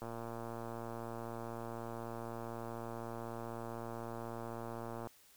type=click train; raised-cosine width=1 ms; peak=-30 dBFS; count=587; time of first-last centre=0.02-5.072 s; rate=116 Hz; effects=white hiss -64 dBFS RMS until 5.36 s